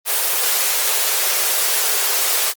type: high-pass noise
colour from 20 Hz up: white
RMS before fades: -18 dBFS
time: 0.05-2.54 s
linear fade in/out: 50 ms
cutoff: 370 Hz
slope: 96 dB/octave
effects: Opus 24 kbps